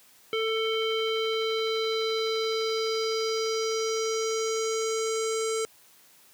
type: tone with low-pass filter sweep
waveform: square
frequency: 444.1 Hz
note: A4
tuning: 16 cents sharp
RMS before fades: -28 dBFS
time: 0.33-5.65 s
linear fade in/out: 0 ms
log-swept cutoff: 2900 to 8000 Hz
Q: 4
effects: white hiss -57 dBFS RMS until 6.33 s + high-pass 100 Hz 12 dB/octave